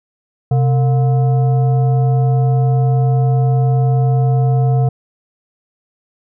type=tone with frequency modulation; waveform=sine; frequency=130.5 Hz; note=C3; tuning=4 cents flat; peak=-10 dBFS; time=0.51-4.89 s; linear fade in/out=5 ms; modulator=583 Hz; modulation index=0.41; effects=none